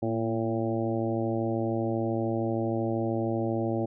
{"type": "harmonic tone with a mistuned harmonic", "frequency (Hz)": 112.9, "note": "A2", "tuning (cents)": 45, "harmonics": [1, 2, 3, 4, 5, 6, 7], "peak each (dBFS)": [-32, -32, -30, -38, -34, -38, -39], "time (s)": [0.02, 3.86], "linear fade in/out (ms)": 10, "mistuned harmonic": 2, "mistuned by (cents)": 39, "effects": []}